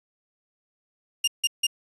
sawtooth tone bursts, 2821 Hz, F7, 17 cents sharp, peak -16 dBFS, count 3, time 1.24-1.668 s, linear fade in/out 5 ms, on 36 ms, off 160 ms, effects resampled to 24000 Hz

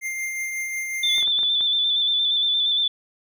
square tone with tremolo, 2104 Hz, C7, 9 cents sharp, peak -25 dBFS, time 0.01-1.25 s, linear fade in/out 50 ms, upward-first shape triangle, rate 5.5 Hz, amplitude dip 35%
sine tone with vibrato, 3520 Hz, A7, in tune, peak -18 dBFS, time 1.03-2.88 s, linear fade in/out 5 ms, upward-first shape square, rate 8.6 Hz, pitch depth 25 cents each way
clicks, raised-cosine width 0.5 ms, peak -25 dBFS, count 6, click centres 1.182 / 1.227 / 1.277 / 1.389 / 1.432 / 1.608 s
effects none

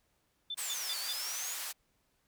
sine tone bursts, 3531 Hz, A7, 5 cents sharp, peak -35 dBFS, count 4, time 0.5-1.13 s, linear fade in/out 5 ms, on 45 ms, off 150 ms
sine exponential two-way sweep, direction down then up, 8660 to 4367 to 7010 Hz, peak -39 dBFS, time 0.57-1.55 s, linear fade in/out 20 ms, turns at 0.98 s
white band-pass noise, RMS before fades -40 dBFS, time 0.57-1.73 s, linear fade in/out 20 ms, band 760 to 14000 Hz, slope 12 dB/octave
effects pink hiss -75 dBFS RMS until 2.27 s

